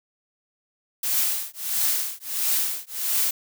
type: noise with tremolo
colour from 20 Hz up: blue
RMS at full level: -21 dBFS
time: 1.03-3.31 s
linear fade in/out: 5 ms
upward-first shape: triangle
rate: 1.5 Hz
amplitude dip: 100%
effects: none